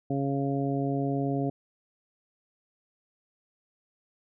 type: harmonic tone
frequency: 138.59 Hz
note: C#3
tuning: in tune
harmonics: 1 / 2 / 3 / 4 / 5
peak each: -30 / -29 / -34 / -38 / -35 dBFS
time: 0.1-1.5 s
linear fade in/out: 5 ms
effects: none